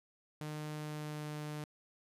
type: tone with pitch glide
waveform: sawtooth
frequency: 151.9 to 150.42 Hz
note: D#3 to D3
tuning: -41 to +42 cents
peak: -36 dBFS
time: 0.41-1.64 s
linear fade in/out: 0 ms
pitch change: -17 cents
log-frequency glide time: 0.72-1.34 s
effects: resampled to 32000 Hz

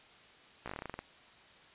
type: slowing click train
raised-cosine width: 0.5 ms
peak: -25 dBFS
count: 12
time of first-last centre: 0.66-0.99 s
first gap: 16 ms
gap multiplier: 1.12
effects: white hiss -58 dBFS RMS until 1.74 s + resampled to 8000 Hz

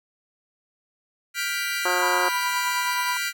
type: chord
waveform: sawtooth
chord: G dominant seventh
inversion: third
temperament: equal with one note detuned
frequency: 1409.1 / 1568 / 1975.5 / 2349 Hz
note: F6 / G6 / B6 / D7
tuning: +15 / 0 / 0 / 0 cents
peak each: -26 / -30 / -26 / -28 dBFS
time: 1.34-3.33 s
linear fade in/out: 50 ms
type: harmonic tone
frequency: 179.9 Hz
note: F#3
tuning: 48 cents flat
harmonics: 2 / 3 / 4 / 5 / 6 / 7 / 8 / 9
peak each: -30 / -30 / -30 / -30 / -30 / -30 / -30 / -30 dBFS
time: 1.85-2.29 s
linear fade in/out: 5 ms
type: tone with tremolo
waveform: sine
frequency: 987.8 Hz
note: B5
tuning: in tune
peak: -23 dBFS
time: 2.02-3.17 s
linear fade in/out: 2 ms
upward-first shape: triangle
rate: 9.5 Hz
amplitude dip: 55%
effects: none

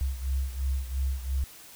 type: beating tone pair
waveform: sine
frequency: 65.7 / 68.6 Hz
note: C2 / C#2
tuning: +8 / -17 cents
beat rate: 2.9 Hz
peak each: -28 / -32 dBFS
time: 0.01-1.44 s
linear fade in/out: 0 ms
effects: white hiss -49 dBFS RMS until 1.75 s

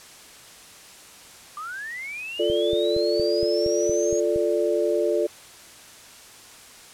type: linear sweep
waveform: sine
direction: up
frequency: 1167 to 6640 Hz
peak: -31 dBFS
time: 1.57-4.2 s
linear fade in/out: 2 ms
type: chord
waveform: sine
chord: D minor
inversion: first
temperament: equal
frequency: 349.2 / 440 / 587.3 Hz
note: F4 / A4 / D5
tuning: 0 / 0 / 0 cents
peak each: -24 dBFS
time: 2.39-5.27 s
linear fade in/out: 10 ms
type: click train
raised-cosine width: 5 ms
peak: -23 dBFS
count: 9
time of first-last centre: 2.5-4.36 s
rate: 4.3 Hz
effects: white hiss -46 dBFS RMS until 6.93 s + low-pass 10000 Hz 12 dB/octave

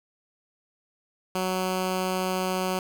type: tone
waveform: 10% pulse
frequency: 185.7 Hz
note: F#3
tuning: 7 cents sharp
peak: -17 dBFS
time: 1.35-2.79 s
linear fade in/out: 2 ms
effects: 9-bit

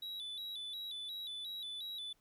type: tone with vibrato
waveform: triangle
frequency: 3674 Hz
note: A#7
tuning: 26 cents flat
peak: -40 dBFS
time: 0.02-2.13 s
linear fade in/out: 5 ms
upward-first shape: square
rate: 2.8 Hz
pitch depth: 90 cents each way
effects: pink hiss -75 dBFS RMS until 2.2 s

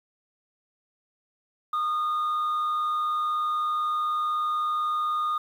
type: tone with frequency modulation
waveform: sine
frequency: 1226 Hz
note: D#6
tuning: 26 cents flat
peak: -21 dBFS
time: 1.73-5.38 s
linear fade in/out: 5 ms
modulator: 105 Hz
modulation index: 0.23
effects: tanh soft clip ceiling -23 dBFS + 9-bit

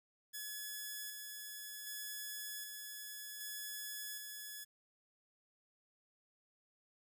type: tone with tremolo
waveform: 5% pulse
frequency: 1701 Hz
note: G#6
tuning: 41 cents sharp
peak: -32 dBFS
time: 0.33-4.65 s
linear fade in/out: 20 ms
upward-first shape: square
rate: 0.65 Hz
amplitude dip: 30%
effects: 12-bit

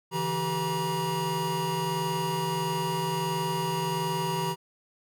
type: tone cluster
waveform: square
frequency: 142.2 / 163.7 / 385.7 / 955 Hz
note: C#3 / E3 / G4 / A#5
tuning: +45 / -12 / -28 / +42 cents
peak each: -38 / -33 / -34 / -31 dBFS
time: 0.11-4.56 s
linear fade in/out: 50 ms
effects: none

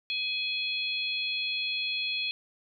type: harmonic tone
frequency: 840 Hz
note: G#5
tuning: 19 cents sharp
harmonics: 3 / 4 / 5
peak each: -32 / -33 / -34 dBFS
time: 0.1-2.31 s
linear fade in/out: 0 ms
effects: none

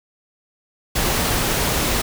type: noise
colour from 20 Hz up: pink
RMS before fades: -20 dBFS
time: 0.95-2.02 s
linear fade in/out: 10 ms
effects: none

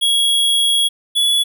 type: tone pair in turn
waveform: square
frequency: 3322 / 3408 Hz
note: G#7 / G#7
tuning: 0 / +44 cents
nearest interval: unison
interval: 44 cents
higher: second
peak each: -13 dBFS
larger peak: neither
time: 0.01-0.89 / 1.15-1.44 s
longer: first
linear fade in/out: 20 ms
effects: none

